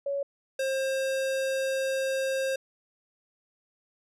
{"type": "tone pair in turn", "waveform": ["sine", "square"], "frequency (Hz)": [560, 532.9], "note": ["C#5", "C5"], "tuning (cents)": [18, 32], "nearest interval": "minor second", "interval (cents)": 86, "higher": "first", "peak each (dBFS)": -27, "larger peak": "neither", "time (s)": [[0.06, 0.23], [0.59, 2.56]], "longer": "second", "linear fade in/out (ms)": 5, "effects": ["low-pass 12000 Hz 12 dB/octave"]}